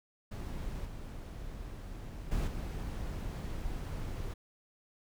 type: noise with level steps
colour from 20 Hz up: brown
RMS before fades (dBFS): -39 / -43 / -32 / -38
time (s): 0.31-4.34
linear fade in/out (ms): 10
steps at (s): 0.85 / 2.31 / 2.47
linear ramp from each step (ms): 10
effects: none